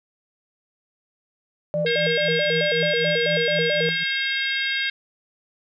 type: tone with tremolo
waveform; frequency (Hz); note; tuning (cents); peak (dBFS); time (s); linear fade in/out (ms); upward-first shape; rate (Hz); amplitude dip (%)
triangle; 164.81; E3; 0; -23; 1.74-4.04; 10; triangle; 3.9; 95
type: tone with vibrato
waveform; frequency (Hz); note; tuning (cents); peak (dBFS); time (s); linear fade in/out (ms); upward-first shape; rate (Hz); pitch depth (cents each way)
sine; 530; C5; +22; -21; 1.74-3.89; 0; square; 4.6; 200
type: harmonic tone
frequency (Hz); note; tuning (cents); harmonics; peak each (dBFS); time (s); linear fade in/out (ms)
537; C5; +45; 3 / 4 / 5 / 6 / 7 / 8 / 9; -26 / -27 / -31 / -31 / -29 / -40 / -37; 1.86-4.9; 5
effects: none